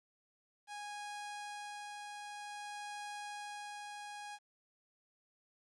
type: tone with tremolo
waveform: sawtooth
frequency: 826 Hz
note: G#5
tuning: 10 cents flat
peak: -39 dBFS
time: 0.67-4.39 s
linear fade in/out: 50 ms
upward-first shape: sine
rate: 0.52 Hz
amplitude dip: 25%
effects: resampled to 24000 Hz + 12-bit